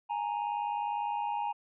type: tone pair together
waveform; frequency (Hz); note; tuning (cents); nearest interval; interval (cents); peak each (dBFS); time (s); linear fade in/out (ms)
triangle; 830.6 / 930.4; G#5 / A#5; 0 / -4; major second; 196; -31 / -32; 0.09-1.53; 20
effects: resampled to 8000 Hz